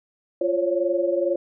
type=tone cluster; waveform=sine; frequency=347.3 / 542 / 564 Hz; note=F4 / C#5 / C#5; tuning=-10 / -39 / +30 cents; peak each=-24 dBFS; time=0.41-1.36 s; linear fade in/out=5 ms; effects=none